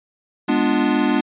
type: chord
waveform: square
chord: G# diminished seventh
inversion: none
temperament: equal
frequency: 207.7 / 246.9 / 293.7 / 349.2 Hz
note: G#3 / B3 / D4 / F4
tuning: 0 / 0 / 0 / 0 cents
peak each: -24 / -21 / -20 / -25 dBFS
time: 0.48-1.21 s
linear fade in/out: 10 ms
effects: resampled to 8000 Hz